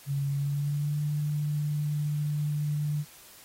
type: tone with pitch glide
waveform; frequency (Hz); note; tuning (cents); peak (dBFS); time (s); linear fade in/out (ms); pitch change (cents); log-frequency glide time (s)
sine; 140 to 148.32; C#3 to D3; +18 to +17; -26; 0.06-3.05; 50; +99; 0.3-1.01
effects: white hiss -52 dBFS RMS until 3.44 s + AAC 48 kbps